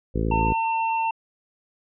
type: harmonic tone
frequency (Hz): 55.1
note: A1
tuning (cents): +3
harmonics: 1 / 2 / 3 / 4 / 5 / 6 / 7 / 8 / 9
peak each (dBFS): -25 / -28 / -30 / -31 / -32 / -33 / -33 / -34 / -35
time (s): 0.14-0.54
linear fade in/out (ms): 20
type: tone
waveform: square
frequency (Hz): 902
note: A5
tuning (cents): +43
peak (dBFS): -22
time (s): 0.31-1.11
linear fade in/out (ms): 5
effects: resampled to 8000 Hz